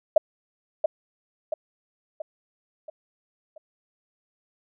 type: tone with echo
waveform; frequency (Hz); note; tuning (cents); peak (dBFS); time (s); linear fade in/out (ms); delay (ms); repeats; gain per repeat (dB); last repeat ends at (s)
sine; 622.3; D#5; 0; -11; 0.16-0.18; 5; 680; 5; -6; 3.58
effects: none